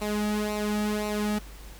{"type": "tone with flanger", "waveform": "sawtooth", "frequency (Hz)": 210, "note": "G#3", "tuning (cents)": 19, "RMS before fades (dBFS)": -28, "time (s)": [0.01, 1.39], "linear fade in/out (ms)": 10, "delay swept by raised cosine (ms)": [0.6, 2], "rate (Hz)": 1.9, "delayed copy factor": -0.7, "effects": ["added 50 Hz sine -43 dBFS peak until 1.79 s", "pink hiss -49 dBFS RMS until 1.79 s"]}